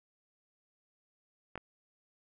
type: clicks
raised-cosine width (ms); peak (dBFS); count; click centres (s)
0.5; -26; 2; 1.556 / 1.577
effects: none